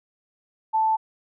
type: tone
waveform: sine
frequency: 880 Hz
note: A5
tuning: in tune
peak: -18 dBFS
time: 0.73-0.97 s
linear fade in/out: 20 ms
effects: none